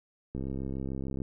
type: click train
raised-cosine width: 3 ms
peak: -23 dBFS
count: 59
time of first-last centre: 0.35-1.218 s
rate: 66.8 Hz
effects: none